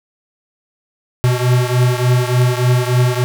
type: beating tone pair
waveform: square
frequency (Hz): 123.2 / 126.6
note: B2 / B2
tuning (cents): -4 / +43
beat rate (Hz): 3.4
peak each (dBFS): -14 / -17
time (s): 1.24-3.24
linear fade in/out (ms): 0
effects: none